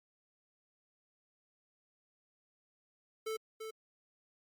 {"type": "tone with echo", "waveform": "square", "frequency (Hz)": 440, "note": "A4", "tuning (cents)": 0, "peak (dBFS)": -36, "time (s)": [3.26, 3.37], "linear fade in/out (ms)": 10, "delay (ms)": 340, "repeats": 1, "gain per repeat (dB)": -6, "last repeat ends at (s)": 3.71, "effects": ["MP3 96 kbps"]}